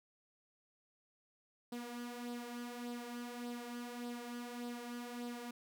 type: tone with flanger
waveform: sawtooth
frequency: 241 Hz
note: B3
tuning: 42 cents flat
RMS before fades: -45 dBFS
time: 1.72-5.51 s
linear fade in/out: 5 ms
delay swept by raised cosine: 0.22 to 3.52 ms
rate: 1.7 Hz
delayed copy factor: +0.55
effects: none